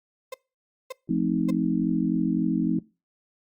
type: tone bursts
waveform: 35% pulse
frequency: 520 Hz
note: C5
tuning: 11 cents flat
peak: -30 dBFS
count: 3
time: 0.32-1.506 s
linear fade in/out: 5 ms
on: 22 ms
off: 560 ms
type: chord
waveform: sine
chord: F dominant seventh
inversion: none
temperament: just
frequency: 174.61 / 218.3 / 261.9 / 314.3 Hz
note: F3 / A3 / C4 / Eb4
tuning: 0 / -13 / +2 / +18 cents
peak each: -27 dBFS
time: 1.09-2.79 s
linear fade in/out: 5 ms
effects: noise-tail reverb RT60 0.3 s tail -23 dB re dry + Opus 48 kbps